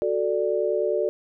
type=chord; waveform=sine; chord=D major; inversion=first; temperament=equal; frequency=370 / 440 / 587.3 Hz; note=F#4 / A4 / D5; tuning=0 / 0 / 0 cents; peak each=-26 / -25 / -25 dBFS; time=0.02-1.09 s; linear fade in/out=0 ms; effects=none